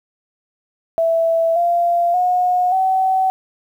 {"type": "tone with pitch steps", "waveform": "sine", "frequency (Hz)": [660, 691.2, 723.9, 758.1], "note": ["E5", "F5", "F#5", "F#5"], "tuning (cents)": [2, -18, -38, 42], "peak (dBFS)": -13, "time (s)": [0.98, 3.3], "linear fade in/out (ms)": 0, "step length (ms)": 580, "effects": ["8-bit"]}